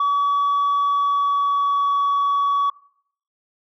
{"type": "tone with pitch glide", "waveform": "sine", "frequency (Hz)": [1138, 1130.8], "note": ["C#6", "C#6"], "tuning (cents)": [45, 34], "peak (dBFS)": -14, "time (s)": [0, 2.7], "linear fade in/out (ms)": 5, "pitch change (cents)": -11, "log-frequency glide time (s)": [0.83, 1.98], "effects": ["noise-tail reverb RT60 0.6 s tail -20 dB re dry", "tanh soft clip ceiling -15 dBFS"]}